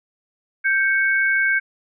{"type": "tone pair together", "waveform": "sine", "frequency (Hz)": [1567.7, 2217], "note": ["G6", "C#7"], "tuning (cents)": [0, 0], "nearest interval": "tritone", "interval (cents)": 600, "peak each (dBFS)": [-17, -21], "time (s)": [0.64, 1.6], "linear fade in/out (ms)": 20, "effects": []}